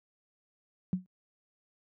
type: tone with exponential decay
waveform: sine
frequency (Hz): 183.9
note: F#3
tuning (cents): -10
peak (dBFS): -22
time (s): 0.93-1.06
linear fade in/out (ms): 0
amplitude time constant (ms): 27
effects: high-pass 100 Hz 12 dB/octave